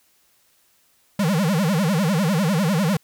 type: tone with vibrato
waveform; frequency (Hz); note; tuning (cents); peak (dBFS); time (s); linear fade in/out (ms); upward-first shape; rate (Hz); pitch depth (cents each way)
square; 178.4; F3; +37; -18; 1.19-2.97; 5; sine; 10; 280
effects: white hiss -61 dBFS RMS until 3.03 s